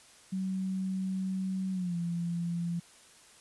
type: tone with pitch glide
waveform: sine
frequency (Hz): 188.9 to 171.23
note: F#3 to F3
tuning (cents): +36 to -34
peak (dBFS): -30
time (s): 0.32-2.8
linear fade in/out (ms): 10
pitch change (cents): -170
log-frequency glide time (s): 1.72-1.96
effects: white hiss -57 dBFS RMS until 3.4 s + resampled to 24000 Hz